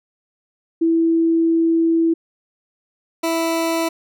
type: tone pair in turn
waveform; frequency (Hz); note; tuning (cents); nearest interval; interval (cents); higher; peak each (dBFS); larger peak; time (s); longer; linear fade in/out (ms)
sine / 20% pulse; 329.6 / 329.6; E4 / E4; 0 / 0; unison; 0; neither; -13; neither; 0.81-2.14 / 3.23-3.89; first; 10
effects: none